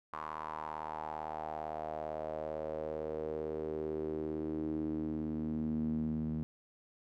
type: tone with band-pass filter sweep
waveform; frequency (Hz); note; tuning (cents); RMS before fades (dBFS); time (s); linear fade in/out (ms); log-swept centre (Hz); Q
sawtooth; 77.78; D#2; 0; -38; 0.13-6.43; 0; 1100 to 200; 5.1
effects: none